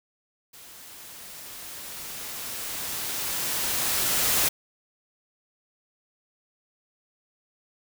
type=noise with level ramp; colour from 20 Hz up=white; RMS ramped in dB=-47 to -22 dBFS; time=0.53-4.49 s; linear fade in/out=10 ms; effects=none